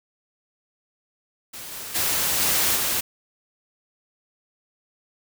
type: noise with level steps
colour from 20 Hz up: white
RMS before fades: -37 / -35 / -23 / -21 / -24 dBFS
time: 1.53-3.01 s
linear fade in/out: 10 ms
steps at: 1.71 / 1.94 / 2.39 / 2.75 s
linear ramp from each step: 20 ms
effects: none